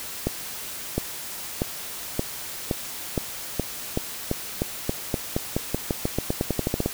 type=accelerating click train; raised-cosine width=2 ms; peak=-9 dBFS; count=26; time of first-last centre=0.27-6.86 s; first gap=710 ms; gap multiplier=0.9; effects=white hiss -35 dBFS RMS until 6.93 s